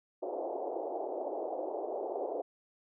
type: band-pass noise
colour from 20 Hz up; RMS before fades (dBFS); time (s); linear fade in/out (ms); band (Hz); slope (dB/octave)
white; -37; 0.22-2.42; 10; 330 to 760; 48
effects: none